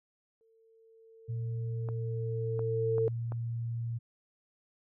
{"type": "tone with exponential growth", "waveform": "sine", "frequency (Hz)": 450, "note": "A4", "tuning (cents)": 39, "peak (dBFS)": -25, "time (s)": [0.41, 3.08], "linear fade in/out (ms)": 0, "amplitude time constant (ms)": 580}
{"type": "tone", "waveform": "sine", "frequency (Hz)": 116.54, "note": "A#2", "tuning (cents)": 0, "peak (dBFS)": -32, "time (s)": [1.28, 3.99], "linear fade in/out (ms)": 20}
{"type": "clicks", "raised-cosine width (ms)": 1, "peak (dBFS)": -28, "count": 4, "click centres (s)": [1.888, 2.593, 2.982, 3.321]}
{"effects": []}